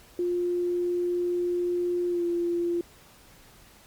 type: tone with pitch glide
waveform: sine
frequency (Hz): 352.7 to 345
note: F4 to F4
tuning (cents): +17 to -21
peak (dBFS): -24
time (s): 0.19-2.81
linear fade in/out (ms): 2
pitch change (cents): -38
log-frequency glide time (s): 2.09-2.23
effects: pink hiss -54 dBFS RMS until 3.86 s + Opus 48 kbps